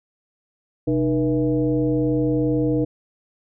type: tone with frequency modulation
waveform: sine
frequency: 305.3 Hz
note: D#4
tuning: 33 cents flat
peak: -17 dBFS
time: 0.87-2.85 s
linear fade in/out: 10 ms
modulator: 176 Hz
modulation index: 1.1
effects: none